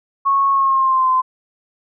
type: tone with pitch glide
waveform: sine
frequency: 1100 to 1032.3 Hz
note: C#6 to C6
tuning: -14 to -24 cents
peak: -12 dBFS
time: 0.25-1.22 s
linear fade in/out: 20 ms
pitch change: -110 cents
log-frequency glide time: 0.51-1.1 s
effects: none